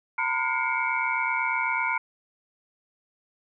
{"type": "tone cluster", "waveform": "sine", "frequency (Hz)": [918, 1006, 1428, 2161, 2291], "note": ["A#5", "B5", "F6", "C#7", "D7"], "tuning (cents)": [-27, 32, 38, -45, -44], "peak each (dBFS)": -30, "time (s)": [0.18, 1.98], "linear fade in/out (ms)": 5, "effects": []}